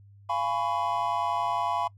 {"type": "chord", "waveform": "triangle", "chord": "C# dominant seventh", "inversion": "first", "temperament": "just", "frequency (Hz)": [693, 831.5, 997.9, 1108.7], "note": ["E#5", "G#5", "B5", "C#6"], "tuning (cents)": [-14, 2, 18, 0], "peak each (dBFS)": [-30, -30, -27, -32], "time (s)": [0.29, 1.88], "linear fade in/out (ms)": 10, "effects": ["noise-tail reverb RT60 0.1 s tail -24 dB re dry", "added 100 Hz sine -50 dBFS peak until 1.97 s"]}